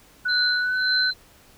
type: tone with pitch glide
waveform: sine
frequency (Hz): 1480 to 1506.7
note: F#6 to F#6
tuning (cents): 0 to +31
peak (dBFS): -21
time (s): 0.25-1.11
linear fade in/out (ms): 10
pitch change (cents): +31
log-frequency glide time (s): 0.62-0.75
type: tone with tremolo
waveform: sine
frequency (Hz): 4086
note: C8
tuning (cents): -42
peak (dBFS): -20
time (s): 0.28-1.14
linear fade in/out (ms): 20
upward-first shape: sine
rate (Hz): 1.8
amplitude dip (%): 95
effects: pink hiss -53 dBFS RMS until 1.57 s